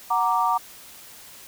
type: chord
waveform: sine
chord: Gb augmented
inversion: none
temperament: equal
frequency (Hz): 740 / 932.3 / 1174.7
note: Gb5 / Bb5 / D6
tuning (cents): 0 / 0 / 0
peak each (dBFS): -25 / -22 / -23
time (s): 0.1-0.58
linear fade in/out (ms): 10
effects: white hiss -45 dBFS RMS until 1.47 s